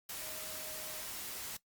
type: tone in noise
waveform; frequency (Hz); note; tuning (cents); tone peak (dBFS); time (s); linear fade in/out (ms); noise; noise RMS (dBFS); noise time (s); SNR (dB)
sine; 622.3; D#5; 0; -52; 0.21-1.02; 5; white; -43; 0.09-1.57; -12
effects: noise-tail reverb RT60 0.1 s tail -18 dB re dry + Opus 48 kbps